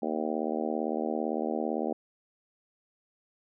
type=harmonic tone; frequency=77.78 Hz; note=D#2; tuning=in tune; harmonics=3 / 4 / 5 / 6 / 7 / 8 / 9 / 10; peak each=-34 / -35 / -36 / -37 / -37 / -38 / -39 / -39 dBFS; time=0.02-1.93 s; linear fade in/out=5 ms; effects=none